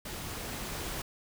pink noise with level ramp, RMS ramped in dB -40 to -37 dBFS, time 0.05-1.02 s, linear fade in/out 5 ms, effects none

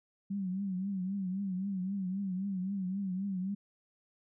sine tone with vibrato, 191.2 Hz, G3, 43 cents flat, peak -32 dBFS, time 0.3-3.55 s, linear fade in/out 10 ms, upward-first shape triangle, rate 3.8 Hz, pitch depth 110 cents each way, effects none

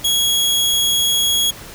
sawtooth tone, 3322 Hz, G#7, in tune, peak -11 dBFS, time 0.04-1.51 s, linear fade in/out 10 ms, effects pink hiss -36 dBFS RMS until 1.74 s

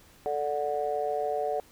sine chord, D major, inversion second, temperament just, 440.5 / 587.3 / 734.2 Hz, A4 / D5 / F#5, +2 / 0 / -14 cents, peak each -31 / -31 / -30 dBFS, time 0.26-1.6 s, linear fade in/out 0 ms, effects tanh soft clip ceiling -17 dBFS + pink hiss -57 dBFS RMS until 1.71 s

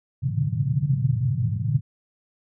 pink band-pass noise, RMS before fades -23 dBFS, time 0.22-1.81 s, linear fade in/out 20 ms, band 110 to 150 Hz, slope 48 dB/octave, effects none

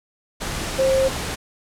sine tone in noise, 531 Hz, C5, 25 cents sharp, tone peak -15 dBFS, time 0.78-1.09 s, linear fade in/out 20 ms, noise pink, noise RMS -27 dBFS, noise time 0.4-1.36 s, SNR +9 dB, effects low-pass 10000 Hz 12 dB/octave

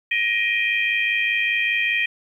sine tone cluster, 1882 / 2384 / 2489 / 3167 Hz, A#6 / D7 / D#7 / G7, +16 / +25 / 0 / +17 cents, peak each -23 / -24 / -23 / -29 dBFS, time 0.11-2.06 s, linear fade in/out 5 ms, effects 9-bit

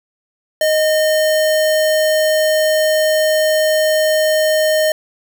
sine tone with sample-and-hold, 622.3 Hz, D#5, in tune, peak -11 dBFS, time 0.61-4.92 s, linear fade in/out 2 ms, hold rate 2450 Hz, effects none

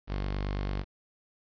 sawtooth tone, 49 Hz, G1, in tune, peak -26 dBFS, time 0.07-0.85 s, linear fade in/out 50 ms, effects resampled to 11025 Hz + 9-bit

